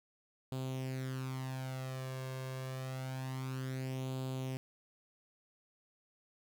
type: tone with flanger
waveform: sawtooth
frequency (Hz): 130.81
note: C3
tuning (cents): 0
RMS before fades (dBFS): -40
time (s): 0.52-4.57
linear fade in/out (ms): 0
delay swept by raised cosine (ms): 0.26 to 1.86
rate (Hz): 0.27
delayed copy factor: +0.65
effects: none